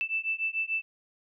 sine beating tone pair, 2644 / 2650.8 Hz, E7 / E7, +5 / +9 cents, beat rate 6.8 Hz, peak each -31 dBFS, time 0.01-0.82 s, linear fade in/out 0 ms, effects none

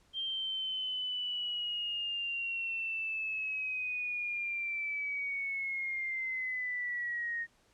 sine linear sweep, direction down, 3169 to 1851 Hz, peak -33 dBFS, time 0.13-7.47 s, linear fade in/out 50 ms, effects pink hiss -68 dBFS RMS until 7.73 s + low-pass 9000 Hz 12 dB/octave

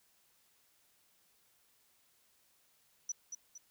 sine tone with echo, 5920 Hz, F#8, in tune, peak -33 dBFS, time 3.09-3.12 s, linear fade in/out 5 ms, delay 230 ms, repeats 2, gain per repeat -7 dB, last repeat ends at 3.58 s, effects tanh soft clip ceiling -30 dBFS + white hiss -71 dBFS RMS until 3.7 s

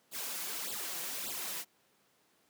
white noise with flanger, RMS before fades -39 dBFS, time 0.11-1.65 s, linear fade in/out 50 ms, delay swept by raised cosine 0.24 to 6.04 ms, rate 1.7 Hz, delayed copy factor +0.95, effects pink hiss -70 dBFS RMS until 2.49 s + high-pass 200 Hz 12 dB/octave

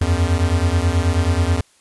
square beating tone pair, 82.41 / 91.71 Hz, E2 / F#2, 0 / -15 cents, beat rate 9.3 Hz, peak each -18 / -19 dBFS, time 0.01-1.61 s, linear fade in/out 5 ms, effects white hiss -55 dBFS RMS until 1.8 s + resampled to 24000 Hz

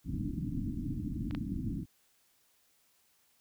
white low-pass noise, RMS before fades -36 dBFS, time 0.04-1.86 s, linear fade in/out 50 ms, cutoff 310 Hz, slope 96 dB/octave
clicks, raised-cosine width 0.3 ms, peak -30 / -25 dBFS, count 2, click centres 1.31 / 1.349 s
effects white hiss -70 dBFS RMS until 3.4 s

